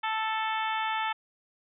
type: harmonic tone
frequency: 440 Hz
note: A4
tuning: in tune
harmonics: 2 / 3 / 4 / 5 / 6 / 7 / 8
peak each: -30 / -34 / -36 / -38 / -40 / -41 / -42 dBFS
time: 0.03-1.13 s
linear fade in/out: 10 ms
effects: none